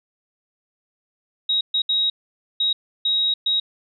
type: tone bursts at uneven times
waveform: sine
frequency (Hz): 3802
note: A#7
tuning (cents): +33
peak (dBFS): -17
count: 6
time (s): 1.49-1.61 / 1.74-1.82 / 1.89-2.1 / 2.6-2.73 / 3.05-3.34 / 3.46-3.6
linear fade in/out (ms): 5
effects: none